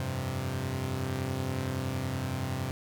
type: chord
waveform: sawtooth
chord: F suspended second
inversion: none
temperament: equal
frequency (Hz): 87.31 / 98 / 130.81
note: F2 / G2 / C3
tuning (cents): 0 / 0 / 0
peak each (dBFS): -34 / -32 / -29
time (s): 0-2.71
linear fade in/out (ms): 0
effects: none